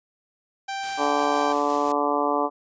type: tone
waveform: sawtooth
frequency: 784 Hz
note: G5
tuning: in tune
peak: -24 dBFS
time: 0.68-1.53 s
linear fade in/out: 10 ms
type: noise with tremolo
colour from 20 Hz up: white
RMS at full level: -38 dBFS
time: 0.83-1.92 s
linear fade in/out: 2 ms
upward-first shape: sine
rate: 5.8 Hz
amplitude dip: 35%
type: harmonic tone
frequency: 145.2 Hz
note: D3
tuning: 19 cents flat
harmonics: 2 / 3 / 4 / 5 / 6 / 7 / 8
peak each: -28 / -28 / -28 / -28 / -28 / -28 / -28 dBFS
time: 0.97-2.5 s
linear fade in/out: 50 ms
effects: resampled to 16000 Hz